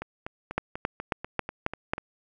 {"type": "two click trains", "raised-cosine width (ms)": 0.5, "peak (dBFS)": [-10, -19], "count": [6, 9], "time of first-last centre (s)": [[0.58, 1.935], [0.02, 1.981]], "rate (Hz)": [3.69, 4.08], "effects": []}